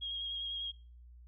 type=tone with vibrato; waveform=sine; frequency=3267 Hz; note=G#7; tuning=29 cents flat; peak=-36 dBFS; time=0.01-0.72 s; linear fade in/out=20 ms; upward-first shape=square; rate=10 Hz; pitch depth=14 cents each way; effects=noise-tail reverb RT60 0.4 s tail -23 dB re dry + added 60 Hz sine -52 dBFS peak until 1.27 s